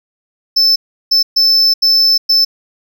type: tone bursts at uneven times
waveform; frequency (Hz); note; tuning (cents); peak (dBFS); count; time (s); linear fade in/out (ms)
triangle; 5274; E8; 0; -6; 5; 0.56-0.76 / 1.11-1.23 / 1.36-1.74 / 1.82-2.18 / 2.29-2.45; 10
effects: none